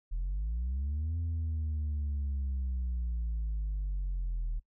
sine linear two-way sweep, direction up then down, 38.89 to 84.1 to 38.89 Hz, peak -28 dBFS, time 0.11-4.6 s, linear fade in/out 20 ms, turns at 1.18 s, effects noise-tail reverb RT60 0.1 s tail -23 dB re dry + tanh soft clip ceiling -29 dBFS

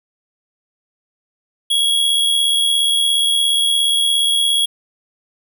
square tone with amplitude modulation, 3322 Hz, G#7, in tune, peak -12 dBFS, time 1.7-4.66 s, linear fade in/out 10 ms, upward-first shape sine, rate 77.1 Hz, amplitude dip 40%, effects none

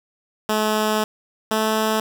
10% pulse tone pair in turn, 214.9 / 218.2 Hz, A3 / A3, -41 / -14 cents, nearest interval unison, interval 27 cents, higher second, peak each -10 dBFS, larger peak neither, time 0.49-1.04 / 1.51-2 s, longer first, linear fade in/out 2 ms, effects 7-bit

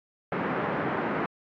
pink band-pass noise, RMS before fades -29 dBFS, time 0.32-1.26 s, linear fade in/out 2 ms, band 160 to 1900 Hz, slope 24 dB/octave, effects AAC 64 kbps

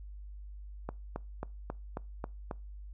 click train, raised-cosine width 1 ms, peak -22 dBFS, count 7, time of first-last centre 0.89-2.512 s, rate 3.7 Hz, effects noise-tail reverb RT60 0.3 s tail -24 dB re dry + added 50 Hz sine -43 dBFS peak until 2.93 s

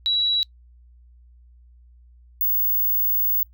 sine tone pair in turn, 3905 / 15620 Hz, B7 / B9, -20 / -20 cents, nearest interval 2 octaves, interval 2400 cents, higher second, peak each -18 dBFS, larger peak neither, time 0.06-0.43 / 2.41-3.43 s, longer second, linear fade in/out 0 ms, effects noise-tail reverb RT60 0.1 s tail -24 dB re dry + added 60 Hz sine -48 dBFS peak until 3.53 s

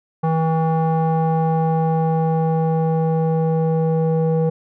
square tone with low-pass filter sweep, 161.2 Hz, E3, 38 cents flat, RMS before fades -18 dBFS, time 0.23-4.5 s, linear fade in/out 10 ms, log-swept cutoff 920 to 580 Hz, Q 3.2, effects none

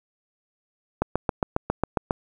click train, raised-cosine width 1 ms, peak -7 dBFS, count 9, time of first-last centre 1.02-2.108 s, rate 7.35 Hz, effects 8-bit

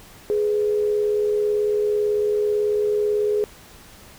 sine tone pair together, 418.5 / 496.6 Hz, G#4 / B4, +13 / +9 cents, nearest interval minor third, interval 296 cents, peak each -18 / -29 dBFS, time 0.3-3.44 s, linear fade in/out 0 ms, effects pink hiss -46 dBFS RMS until 4.18 s

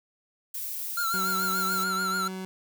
violet noise, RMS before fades -34 dBFS, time 0.54-1.84 s, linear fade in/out 5 ms
square tone with vibrato, 1371 Hz, F6, 32 cents flat, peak -27 dBFS, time 0.97-2.28 s, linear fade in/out 5 ms, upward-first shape triangle, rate 6.9 Hz, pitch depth 76 cents each way
30% pulse tone, 187.7 Hz, F#3, 25 cents sharp, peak -31 dBFS, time 1.14-2.45 s, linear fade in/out 0 ms
effects none

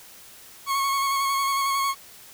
40% pulse tone with vibrato, 1100 Hz, C#6, 14 cents flat, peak -21 dBFS, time 0.66-1.95 s, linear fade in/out 50 ms, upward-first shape square, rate 11 Hz, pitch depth 19 cents each way, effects white hiss -47 dBFS RMS until 2.33 s

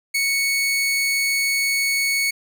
sawtooth tone, 2217 Hz, C#7, in tune, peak -15 dBFS, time 0.14-2.31 s, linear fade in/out 10 ms, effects none

